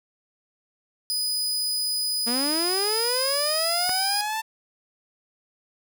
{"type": "tone", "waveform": "sawtooth", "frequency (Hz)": 4978, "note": "D#8", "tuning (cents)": 0, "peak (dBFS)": -21, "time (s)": [1.1, 4.21], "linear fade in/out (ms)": 0}
{"type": "linear sweep", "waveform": "sawtooth", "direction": "up", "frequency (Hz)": [227, 895], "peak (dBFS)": -22, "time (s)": [2.26, 4.42], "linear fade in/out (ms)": 20}
{"type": "click", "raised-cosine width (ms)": 0.5, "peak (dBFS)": -16, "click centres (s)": 3.894}
{"effects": []}